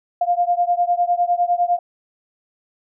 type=beating tone pair; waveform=sine; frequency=698.5 / 708.4 Hz; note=F5 / F5; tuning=0 / +24 cents; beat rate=9.9 Hz; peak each=-18 / -19 dBFS; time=0.21-1.79 s; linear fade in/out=5 ms; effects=none